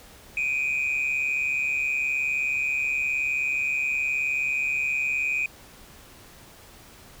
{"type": "tone pair together", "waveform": "sine", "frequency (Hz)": [2347, 2486], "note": ["D7", "D#7"], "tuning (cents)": [-2, -2], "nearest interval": "minor second", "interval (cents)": 100, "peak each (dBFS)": [-27, -23], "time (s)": [0.37, 5.46], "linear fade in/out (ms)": 2, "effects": ["tanh soft clip ceiling -19 dBFS", "pink hiss -49 dBFS RMS until 7.2 s"]}